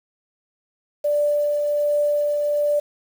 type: tone with tremolo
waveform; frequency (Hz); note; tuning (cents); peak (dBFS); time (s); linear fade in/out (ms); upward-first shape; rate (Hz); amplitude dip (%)
sine; 587.3; D5; 0; -16; 1.04-2.8; 10; triangle; 1.3; 30
effects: 7-bit